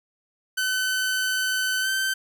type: tone with pitch glide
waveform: sawtooth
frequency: 1518 to 1546.3 Hz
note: F#6 to G6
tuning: +44 to -24 cents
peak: -19 dBFS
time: 0.57-2.14 s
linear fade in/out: 10 ms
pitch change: +32 cents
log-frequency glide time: 1.81-1.88 s
effects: none